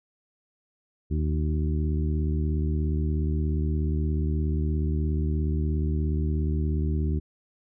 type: harmonic tone with a mistuned harmonic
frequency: 76.9 Hz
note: D#2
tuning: 20 cents flat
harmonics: 1 / 2 / 3 / 4 / 5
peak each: -24 / -30 / -34 / -36 / -38 dBFS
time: 1.1-7.2 s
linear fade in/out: 20 ms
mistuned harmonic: 5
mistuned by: -27 cents
effects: none